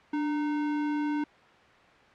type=tone with sample-and-hold; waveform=sine; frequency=295 Hz; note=D4; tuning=8 cents sharp; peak=-26 dBFS; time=0.13-1.24 s; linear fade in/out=5 ms; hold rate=1225 Hz; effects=white hiss -55 dBFS RMS until 2.14 s + low-pass 2000 Hz 12 dB/octave